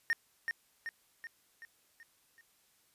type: tone with echo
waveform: triangle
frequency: 1838 Hz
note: A#6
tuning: 25 cents flat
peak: -25 dBFS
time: 0.1-0.13 s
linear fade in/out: 0 ms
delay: 380 ms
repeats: 6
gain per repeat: -5 dB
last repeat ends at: 2.41 s
effects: white hiss -70 dBFS RMS until 2.94 s + resampled to 32000 Hz